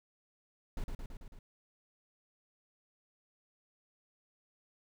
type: noise with echo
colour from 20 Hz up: brown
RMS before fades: -36 dBFS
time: 0.77-0.84 s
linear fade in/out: 2 ms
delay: 110 ms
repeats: 5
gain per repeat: -3 dB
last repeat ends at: 1.39 s
effects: none